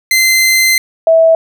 sawtooth / sine tone pair in turn, 2071 / 652.3 Hz, C7 / E5, -18 / -18 cents, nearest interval octave + minor sixth, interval 2000 cents, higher first, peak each -4 dBFS, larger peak neither, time 0.11-0.78 / 1.07-1.35 s, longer first, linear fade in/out 2 ms, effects none

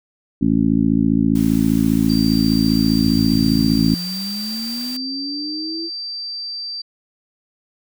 harmonic tone, 55 Hz, A1, in tune, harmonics 1 / 2 / 3 / 4 / 5 / 6, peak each -27 / -27 / -21 / -17 / -17 / -27 dBFS, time 0.41-3.95 s, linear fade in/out 10 ms
white noise, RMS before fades -36 dBFS, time 1.35-4.97 s, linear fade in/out 5 ms
sine tone, 4675 Hz, D8, 9 cents flat, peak -25 dBFS, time 2.09-6.82 s, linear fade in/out 10 ms
sine linear sweep, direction up, 91.4 to 335.4 Hz, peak -26 dBFS, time 2.99-5.9 s, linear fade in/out 50 ms
effects none

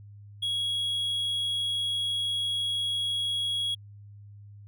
triangle tone, 3322 Hz, G#7, in tune, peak -25 dBFS, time 0.42-3.75 s, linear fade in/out 10 ms, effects added 102 Hz sine -45 dBFS peak until 4.67 s

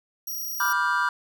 5% pulse tone, 5710 Hz, F8, 37 cents sharp, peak -24 dBFS, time 0.27-0.73 s, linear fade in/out 5 ms
triangle chord, G dominant seventh, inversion first, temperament just, 980 / 1176 / 1411.2 / 1568 Hz, B5 / D6 / F6 / G6, -14 / +2 / +18 / 0 cents, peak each -25 dBFS, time 0.6-1.09 s, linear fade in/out 2 ms
effects none

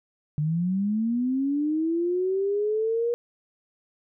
sine linear sweep, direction up, 146 to 478.8 Hz, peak -22 dBFS, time 0.38-3.14 s, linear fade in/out 0 ms, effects none

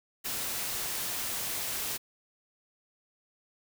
white noise, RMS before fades -34 dBFS, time 0.24-1.98 s, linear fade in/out 20 ms, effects none

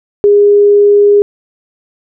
sine tone, 409.2 Hz, G#4, 26 cents flat, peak -3 dBFS, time 0.24-1.22 s, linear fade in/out 0 ms, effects none

